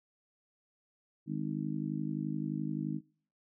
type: harmonic tone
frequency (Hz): 51.6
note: G#1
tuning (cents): -10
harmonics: 3 / 4 / 5 / 6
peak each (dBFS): -37 / -38 / -39 / -40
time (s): 1.26-3.01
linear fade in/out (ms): 50
effects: noise-tail reverb RT60 0.5 s tail -23 dB re dry